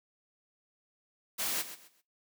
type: noise with echo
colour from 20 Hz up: white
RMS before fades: -33 dBFS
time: 1.38-1.63 s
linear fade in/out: 20 ms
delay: 130 ms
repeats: 3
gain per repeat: -12 dB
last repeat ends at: 2.02 s
effects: noise-tail reverb RT60 0.2 s tail -17 dB re dry + high-pass 150 Hz 12 dB/octave